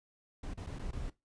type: noise with dropouts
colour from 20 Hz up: brown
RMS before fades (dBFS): -40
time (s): 0.43-1.1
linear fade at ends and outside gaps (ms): 5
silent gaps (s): 0.538-0.574 / 0.665-0.669 / 0.788-0.792 / 0.911-0.929
effects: noise-tail reverb RT60 0.2 s tail -18 dB re dry + resampled to 22050 Hz

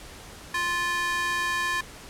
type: tone with high-pass filter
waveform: square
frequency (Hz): 349.2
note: F4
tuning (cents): 0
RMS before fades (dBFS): -27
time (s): 0.54-1.81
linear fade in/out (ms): 5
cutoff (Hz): 1400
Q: 5.1
effects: pink hiss -44 dBFS RMS until 2.09 s + low-pass 11000 Hz 12 dB/octave

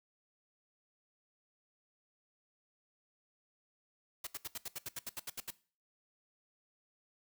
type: noise bursts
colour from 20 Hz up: white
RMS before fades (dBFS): -41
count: 13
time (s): 4.24-5.506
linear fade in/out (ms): 5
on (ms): 30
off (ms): 73
effects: noise-tail reverb RT60 0.4 s tail -19 dB re dry

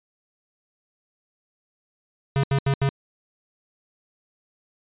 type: tone bursts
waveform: square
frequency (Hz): 137.8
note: C#3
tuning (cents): -10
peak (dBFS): -19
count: 4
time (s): 2.36-2.89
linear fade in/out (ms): 0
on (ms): 74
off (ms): 78
effects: resampled to 8000 Hz

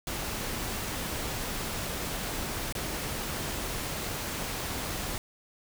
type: noise with dropouts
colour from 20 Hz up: pink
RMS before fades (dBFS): -34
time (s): 0.07-5.18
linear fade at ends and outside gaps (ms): 1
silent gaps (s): 2.725-2.751
effects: none

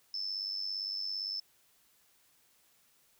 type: tone with amplitude modulation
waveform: sine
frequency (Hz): 5274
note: E8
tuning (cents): 0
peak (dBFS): -31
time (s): 0.14-1.4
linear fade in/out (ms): 2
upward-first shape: sine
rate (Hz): 97.6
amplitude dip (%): 70
effects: white hiss -68 dBFS RMS until 3.19 s

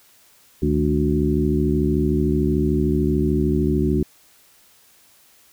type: harmonic tone with a mistuned harmonic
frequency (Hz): 73.4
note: D2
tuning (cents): 0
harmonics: 1 / 2 / 3 / 4 / 5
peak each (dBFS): -23 / -23 / -23 / -23 / -23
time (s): 0.62-4.03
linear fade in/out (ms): 5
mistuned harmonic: 2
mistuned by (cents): +94
effects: white hiss -54 dBFS RMS until 5.52 s

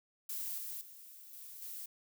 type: noise with level steps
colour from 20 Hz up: violet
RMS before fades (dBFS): -40 / -43 / -54 / -50 / -45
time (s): 0.29-1.86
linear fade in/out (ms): 5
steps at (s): 0.58 / 0.81 / 1.33 / 1.62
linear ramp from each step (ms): 2
effects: none

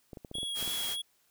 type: clicks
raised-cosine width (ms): 2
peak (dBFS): -30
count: 9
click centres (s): 0.132 / 0.172 / 0.248 / 0.314 / 0.354 / 0.384 / 0.431 / 0.627 / 0.677
type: tone with vibrato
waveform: square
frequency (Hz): 3322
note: G#7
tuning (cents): 0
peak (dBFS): -34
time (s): 0.34-1.02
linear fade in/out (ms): 10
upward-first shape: sine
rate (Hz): 3.2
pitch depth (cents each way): 16
type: noise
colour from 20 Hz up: white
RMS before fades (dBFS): -38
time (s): 0.54-0.97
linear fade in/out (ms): 50
effects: white hiss -70 dBFS RMS until 1.3 s

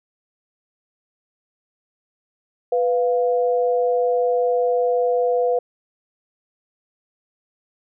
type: tone pair together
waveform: sine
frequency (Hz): 495.4 / 700.6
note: B4 / F5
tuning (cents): +5 / +5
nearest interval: tritone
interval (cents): 600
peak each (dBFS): -17 / -23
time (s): 2.72-5.59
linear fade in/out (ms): 5
effects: none

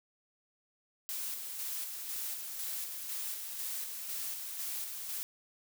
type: noise with tremolo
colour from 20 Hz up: blue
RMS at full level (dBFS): -38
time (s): 1.09-5.23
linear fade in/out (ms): 0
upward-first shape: square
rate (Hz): 2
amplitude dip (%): 35
effects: none

